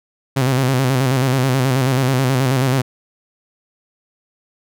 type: tone with vibrato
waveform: sawtooth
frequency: 130.81 Hz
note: C3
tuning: in tune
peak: -10 dBFS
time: 0.36-2.82 s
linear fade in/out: 10 ms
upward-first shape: square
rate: 9.3 Hz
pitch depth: 64 cents each way
effects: none

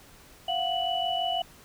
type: tone cluster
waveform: sine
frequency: 690 / 736 / 2959 Hz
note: F5 / F#5 / F#7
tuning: -21 / -9 / -1 cents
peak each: -30 dBFS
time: 0.48-1.42 s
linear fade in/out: 5 ms
effects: pink hiss -53 dBFS RMS until 1.64 s

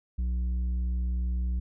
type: tone with tanh clipping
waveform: sine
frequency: 61.2 Hz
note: B1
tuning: 15 cents flat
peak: -27 dBFS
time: 0.18-1.6 s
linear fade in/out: 10 ms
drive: 6 dB
effects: none

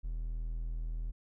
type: tone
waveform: triangle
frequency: 40.61 Hz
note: E1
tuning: 25 cents flat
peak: -32 dBFS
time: 0.03-1.12 s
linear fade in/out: 20 ms
effects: none

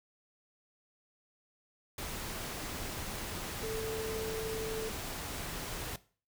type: tone in noise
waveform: sine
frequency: 441.6 Hz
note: A4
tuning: 6 cents sharp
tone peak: -35 dBFS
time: 3.63-4.89 s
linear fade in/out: 2 ms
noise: pink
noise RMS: -40 dBFS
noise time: 1.98-5.96 s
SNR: +2 dB
effects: noise-tail reverb RT60 0.4 s tail -18 dB re dry

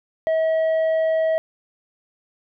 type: tone with tanh clipping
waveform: triangle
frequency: 642 Hz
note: E5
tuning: 46 cents flat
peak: -18 dBFS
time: 0.27-1.38 s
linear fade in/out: 0 ms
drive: 9 dB
effects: none

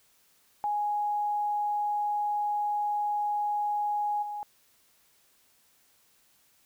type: tone with level steps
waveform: sine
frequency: 830.6 Hz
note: G#5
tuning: in tune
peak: -26 / -33 dBFS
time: 0.64-4.43 s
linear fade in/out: 0 ms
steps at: 4.22 s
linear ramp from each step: 10 ms
effects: white hiss -65 dBFS RMS until 6.65 s

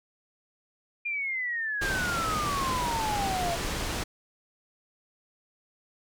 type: exponential sweep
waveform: sine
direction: down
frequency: 2424 to 671 Hz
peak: -28 dBFS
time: 1.05-3.56 s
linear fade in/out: 10 ms
type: low-pass noise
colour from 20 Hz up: pink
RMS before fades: -32 dBFS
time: 1.81-4.04 s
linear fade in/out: 10 ms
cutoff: 8800 Hz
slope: 12 dB/octave
effects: none

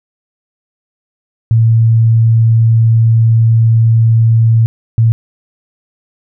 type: tone bursts at uneven times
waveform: sine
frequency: 113.6 Hz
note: A#2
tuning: 44 cents flat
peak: -5 dBFS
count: 2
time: 1.51-4.66 / 4.98-5.12 s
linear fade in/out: 0 ms
effects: none

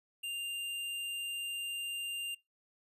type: tone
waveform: square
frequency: 2794 Hz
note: F7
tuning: in tune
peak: -37 dBFS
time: 0.23-2.35 s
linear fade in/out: 10 ms
effects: noise-tail reverb RT60 0.2 s tail -22 dB re dry + resampled to 32000 Hz

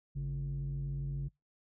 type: tone pair together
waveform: sine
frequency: 52.36 / 140 Hz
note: G#1 / C#3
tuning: +15 / +18 cents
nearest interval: octave + perfect fourth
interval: 1703 cents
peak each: -37 / -33 dBFS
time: 0.15-1.29 s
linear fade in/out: 20 ms
effects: noise-tail reverb RT60 0.2 s tail -26 dB re dry + tanh soft clip ceiling -31 dBFS

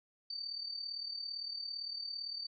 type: tone with amplitude modulation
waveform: sine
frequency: 4592 Hz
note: D8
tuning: 40 cents flat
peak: -36 dBFS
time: 0.3-2.47 s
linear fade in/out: 5 ms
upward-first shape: sine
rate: 37.7 Hz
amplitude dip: 65%
effects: none

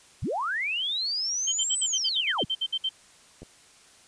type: linear two-way sweep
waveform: sine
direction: up then down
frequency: 48.18 to 8120 to 48.18 Hz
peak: -26 dBFS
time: 0.22-2.45 s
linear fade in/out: 10 ms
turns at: 1.8 s
type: tone bursts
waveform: sine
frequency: 3118 Hz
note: G7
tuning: 10 cents flat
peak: -24 dBFS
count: 13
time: 1.47-2.893 s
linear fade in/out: 10 ms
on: 55 ms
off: 59 ms
type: clicks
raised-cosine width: 2 ms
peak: -30 dBFS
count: 2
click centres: 3.42 / 3.431 s
effects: white hiss -55 dBFS RMS until 4.07 s + resampled to 22050 Hz

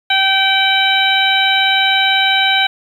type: harmonic tone with a mistuned harmonic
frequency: 774 Hz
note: G5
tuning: 22 cents flat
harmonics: 1 / 2 / 3 / 4 / 5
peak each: -17 / -17 / -17 / -17 / -17 dBFS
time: 0.1-2.67 s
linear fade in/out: 5 ms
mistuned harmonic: 4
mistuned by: -25 cents
effects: 7-bit

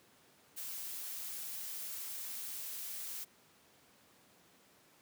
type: noise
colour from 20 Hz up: blue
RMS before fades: -43 dBFS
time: 0.56-3.25 s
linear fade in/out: 20 ms
effects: pink hiss -65 dBFS RMS until 5.01 s + high-pass 150 Hz 12 dB/octave

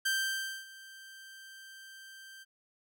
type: tone with ADSR envelope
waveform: sawtooth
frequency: 1568 Hz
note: G6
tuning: in tune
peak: -24 dBFS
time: 0.05-2.45 s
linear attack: 11 ms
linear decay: 590 ms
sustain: -21 dB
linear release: 29 ms
effects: none

